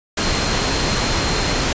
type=tone in noise; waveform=sine; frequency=4186 Hz; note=C8; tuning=in tune; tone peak=-28 dBFS; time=0.2-1.63 s; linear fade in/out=5 ms; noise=pink; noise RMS=-19 dBFS; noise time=0.17-1.73 s; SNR=-12 dB; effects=resampled to 16000 Hz